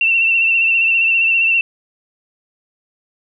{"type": "tone with vibrato", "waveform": "sine", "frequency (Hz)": 2700, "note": "E7", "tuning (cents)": 41, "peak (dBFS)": -11, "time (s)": [0.01, 1.61], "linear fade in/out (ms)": 2, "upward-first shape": "sine", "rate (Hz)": 15, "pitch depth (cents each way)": 38, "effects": []}